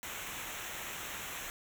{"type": "noise with comb filter", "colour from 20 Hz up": "pink", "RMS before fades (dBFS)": -42, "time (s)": [0.03, 1.5], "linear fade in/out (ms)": 0, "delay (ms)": 0.21, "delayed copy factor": -0.75, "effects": []}